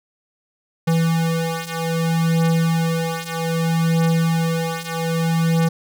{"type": "beating tone pair", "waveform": "square", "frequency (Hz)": [164.4, 165.03], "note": ["E3", "E3"], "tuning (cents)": [-4, 2], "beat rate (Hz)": 0.63, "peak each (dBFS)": [-22, -20], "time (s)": [0.87, 5.69], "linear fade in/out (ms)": 10, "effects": []}